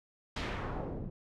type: noise with low-pass filter sweep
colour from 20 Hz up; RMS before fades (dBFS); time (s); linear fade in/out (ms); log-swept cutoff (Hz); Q
pink; -38; 0.36-1.1; 5; 4200 to 260; 1.1
effects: none